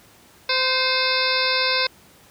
harmonic tone with a mistuned harmonic, 516 Hz, C5, 24 cents flat, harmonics 1 / 2 / 3 / 4 / 5 / 7 / 8 / 9 / 10, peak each -27 / -27 / -27 / -27 / -27 / -27 / -27 / -27 / -27 dBFS, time 0.49-1.87 s, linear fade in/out 5 ms, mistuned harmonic 4, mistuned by +43 cents, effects pink hiss -51 dBFS RMS until 2.3 s + high-pass 80 Hz 12 dB/octave

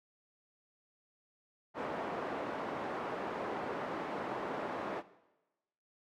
pink band-pass noise, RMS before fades -39 dBFS, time 1.74-5.03 s, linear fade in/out 50 ms, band 330 to 1200 Hz, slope 12 dB/octave, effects noise-tail reverb RT60 1.0 s tail -17 dB re dry

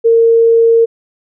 sine tone, 458.8 Hz, A#4, 28 cents flat, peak -5 dBFS, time 0.04-0.86 s, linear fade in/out 20 ms, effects none

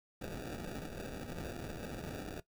blue noise with sample-and-hold, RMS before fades -43 dBFS, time 0.21-2.4 s, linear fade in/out 5 ms, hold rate 1050 Hz, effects noise-tail reverb RT60 0.1 s tail -17 dB re dry

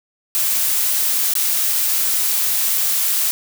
blue noise with dropouts, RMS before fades -18 dBFS, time 0.35-3.31 s, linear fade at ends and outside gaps 0 ms, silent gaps 1.337-1.353 s, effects none

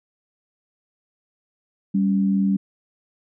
sine tone pair together, 196 / 280 Hz, G3 / C#4, 0 / +18 cents, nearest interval tritone, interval 618 cents, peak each -17 / -26 dBFS, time 1.94-2.57 s, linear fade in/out 10 ms, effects none

